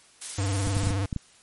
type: noise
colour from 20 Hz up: blue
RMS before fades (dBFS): -33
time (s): 0.21-0.92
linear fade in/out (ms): 10
type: tone with vibrato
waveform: square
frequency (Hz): 98.2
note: G2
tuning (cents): +4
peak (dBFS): -25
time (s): 0.38-1.06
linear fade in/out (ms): 5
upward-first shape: triangle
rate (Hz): 19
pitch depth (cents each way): 100
type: clicks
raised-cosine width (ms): 5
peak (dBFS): -16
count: 7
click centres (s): 0.672 / 0.768 / 0.836 / 0.871 / 0.907 / 1.128 / 1.163
effects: white hiss -56 dBFS RMS until 1.42 s + MP3 48 kbps